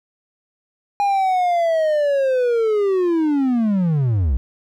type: linear sweep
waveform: triangle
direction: down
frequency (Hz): 817 to 56.6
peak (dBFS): -13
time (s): 1-4.37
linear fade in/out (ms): 0
effects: none